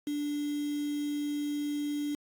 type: tone with quantisation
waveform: sine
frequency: 292.6 Hz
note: D4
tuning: 6 cents flat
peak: -30 dBFS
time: 0.07-2.15 s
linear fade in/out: 2 ms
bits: 7
effects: AAC 64 kbps